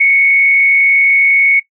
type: tone with frequency modulation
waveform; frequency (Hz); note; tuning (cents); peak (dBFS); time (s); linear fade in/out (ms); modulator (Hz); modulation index
sine; 2212; C#7; -4; -6; 0-1.6; 10; 110; 0.32
effects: noise-tail reverb RT60 0.1 s tail -19 dB re dry